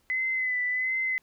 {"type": "tone with vibrato", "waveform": "sine", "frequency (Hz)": 2023, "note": "B6", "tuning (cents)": 41, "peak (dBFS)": -25, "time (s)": [0.1, 1.18], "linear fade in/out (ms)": 0, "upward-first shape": "sine", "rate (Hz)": 1.4, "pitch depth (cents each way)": 35, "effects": ["pink hiss -68 dBFS RMS until 1.22 s"]}